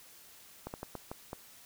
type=slowing click train; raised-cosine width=1 ms; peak=-25 dBFS; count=6; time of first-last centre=0.67-1.331 s; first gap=69 ms; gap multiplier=1.33; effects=white hiss -56 dBFS RMS until 1.65 s